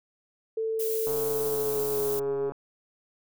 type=tone with pitch glide; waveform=sine; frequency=444.7 to 412.5 Hz; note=A4 to G#4; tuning=+18 to -12 cents; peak=-26 dBFS; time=0.57-2.5 s; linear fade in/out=5 ms; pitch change=-130 cents; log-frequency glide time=1.22-2.31 s
type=noise; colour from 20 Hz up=violet; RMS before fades=-34 dBFS; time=0.79-2.2 s; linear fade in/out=10 ms
type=click train; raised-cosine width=1 ms; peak=-26 dBFS; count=204; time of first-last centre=1.07-2.52 s; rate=140 Hz
effects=none